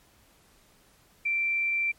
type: tone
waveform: sine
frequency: 2349 Hz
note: D7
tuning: in tune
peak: -24 dBFS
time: 1.25-1.92 s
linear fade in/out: 10 ms
effects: pink hiss -61 dBFS RMS until 1.98 s + MP3 64 kbps